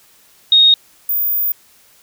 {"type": "tone pair in turn", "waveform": "sine", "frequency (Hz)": [3729, 14881], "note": ["A#7", "A#9"], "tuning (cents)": [0, -4], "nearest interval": "2 octaves", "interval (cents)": 2396, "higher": "second", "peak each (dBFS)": [-6, -14], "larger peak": "first", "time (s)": [[0.52, 0.74], [1.09, 1.52]], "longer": "second", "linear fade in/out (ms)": 2, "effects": ["white hiss -50 dBFS RMS until 2.02 s"]}